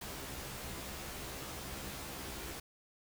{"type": "noise with comb filter", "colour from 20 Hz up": "pink", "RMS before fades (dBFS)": -44, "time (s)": [0.01, 2.6], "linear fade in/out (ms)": 5, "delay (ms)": 15, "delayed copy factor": 1, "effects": []}